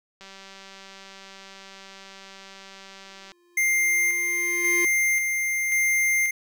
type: click train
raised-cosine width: 0.2 ms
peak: -27 dBFS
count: 604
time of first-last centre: 0.21-3.318 s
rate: 194 Hz
type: tone with exponential growth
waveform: square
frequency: 349.2 Hz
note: F4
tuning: in tune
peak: -28 dBFS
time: 3.05-4.85 s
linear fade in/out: 2 ms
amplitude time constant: 390 ms
type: tone with tremolo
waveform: square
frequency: 2100 Hz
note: C7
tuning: 6 cents sharp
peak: -20 dBFS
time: 3.57-6.31 s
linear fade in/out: 5 ms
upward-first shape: square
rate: 0.93 Hz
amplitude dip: 35%
effects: none